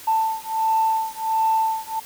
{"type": "beating tone pair", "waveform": "sine", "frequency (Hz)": [887, 888.4], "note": ["A5", "A5"], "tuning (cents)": [14, 16], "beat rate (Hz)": 1.4, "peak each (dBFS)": [-21, -21], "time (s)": [0.07, 2], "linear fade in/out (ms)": 10, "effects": ["tanh soft clip ceiling -11 dBFS", "white hiss -41 dBFS RMS until 2.05 s"]}